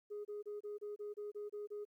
sine tone bursts, 415.3 Hz, G#4, in tune, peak -40 dBFS, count 10, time 0.1-1.852 s, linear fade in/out 20 ms, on 150 ms, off 28 ms, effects tanh soft clip ceiling -39 dBFS + 13-bit

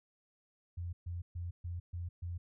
sine tone bursts, 87 Hz, F2, 6 cents flat, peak -37 dBFS, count 6, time 0.77-2.38 s, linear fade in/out 10 ms, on 160 ms, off 130 ms, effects none

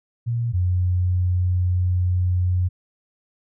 sine tone pair in turn, 117.8 / 90.28 Hz, A#2 / F#2, +19 / -42 cents, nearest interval perfect fourth, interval 461 cents, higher first, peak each -20 / -17 dBFS, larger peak second, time 0.26-0.53 / 0.53-2.69 s, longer second, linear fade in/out 20 ms, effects none

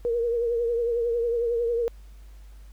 sine tone with vibrato, 470 Hz, A#4, 14 cents sharp, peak -22 dBFS, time 0.05-1.88 s, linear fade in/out 0 ms, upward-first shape triangle, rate 11 Hz, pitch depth 58 cents each way, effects added 50 Hz sine -43 dBFS peak until 2.72 s + pink hiss -61 dBFS RMS until 2.72 s

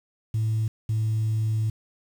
sine tone pair in turn, 110 / 109.48 Hz, A2 / A2, 0 / -8 cents, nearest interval unison, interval 8 cents, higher first, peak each -20 dBFS, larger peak neither, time 0.34-0.68 / 0.89-1.7 s, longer second, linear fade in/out 5 ms, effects tanh soft clip ceiling -19 dBFS + 8-bit

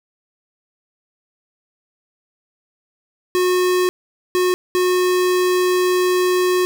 square tone bursts at uneven times, 363.7 Hz, F#4, 30 cents flat, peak -15 dBFS, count 3, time 3.35-3.89 / 4.35-4.54 / 4.75-6.65 s, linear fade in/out 0 ms, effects none

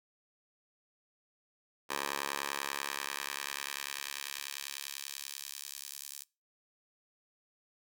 10% pulse tone with high-pass filter sweep, 70.2 Hz, C#2, 22 cents sharp, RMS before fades -40 dBFS, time 1.89-6.24 s, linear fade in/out 20 ms, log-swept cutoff 760 to 6400 Hz, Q 0.76, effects noise-tail reverb RT60 0.3 s tail -24 dB re dry

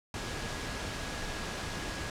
sine tone in noise, 1661.2 Hz, G#6, in tune, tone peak -47 dBFS, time 0.14-2.1 s, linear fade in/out 2 ms, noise pink, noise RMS -37 dBFS, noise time 0.14-2.1 s, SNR -13 dB, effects low-pass 7000 Hz 12 dB/octave

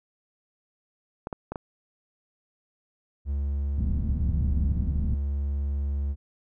clicks, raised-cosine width 1 ms, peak -18 dBFS, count 4, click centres 1.271 / 1.328 / 1.52 / 1.558 s
triangle tone, 70.4 Hz, C#2, 27 cents sharp, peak -23 dBFS, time 3.25-6.16 s, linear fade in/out 50 ms
pink low-pass noise, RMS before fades -29 dBFS, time 3.77-5.15 s, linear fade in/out 10 ms, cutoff 240 Hz, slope 48 dB/octave
effects none

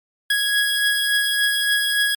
25% pulse beating tone pair, 1661.2 / 1664.7 Hz, G#6 / G#6, 0 / +4 cents, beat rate 3.5 Hz, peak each -14 / -22 dBFS, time 0.3-2.15 s, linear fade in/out 5 ms, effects MP3 96 kbps

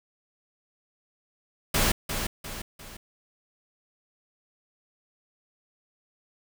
pink noise with echo, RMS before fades -23 dBFS, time 1.74-1.92 s, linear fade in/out 5 ms, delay 350 ms, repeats 3, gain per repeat -7 dB, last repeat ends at 2.97 s, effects none

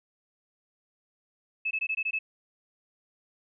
sine tone bursts, 2602 Hz, E7, 23 cents flat, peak -26 dBFS, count 7, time 1.65-2.19 s, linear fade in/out 10 ms, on 60 ms, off 20 ms, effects none

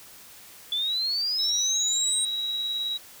sine exponential sweep, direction up, 3438 to 8700 Hz, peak -24 dBFS, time 0.72-2.25 s, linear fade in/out 2 ms
sine tone with tremolo, 3860 Hz, B7, 40 cents flat, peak -25 dBFS, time 1.38-2.98 s, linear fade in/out 20 ms, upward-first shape triangle, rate 19 Hz, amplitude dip 25%
effects white hiss -48 dBFS RMS until 3.2 s

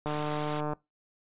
click train, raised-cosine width 1 ms, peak -19 dBFS, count 102, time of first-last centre 0.06-0.733 s, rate 150 Hz
white noise, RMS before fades -37 dBFS, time 0.06-0.61 s, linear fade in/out 10 ms
effects noise-tail reverb RT60 0.2 s tail -22 dB re dry + resampled to 8000 Hz

